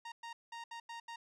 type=tone bursts at uneven times; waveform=sawtooth; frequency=930 Hz; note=A#5; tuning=4 cents flat; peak=-40 dBFS; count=6; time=0.05-0.12 / 0.23-0.33 / 0.52-0.64 / 0.71-0.8 / 0.89-1 / 1.08-1.16 s; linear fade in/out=5 ms; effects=low-pass 6000 Hz 12 dB/octave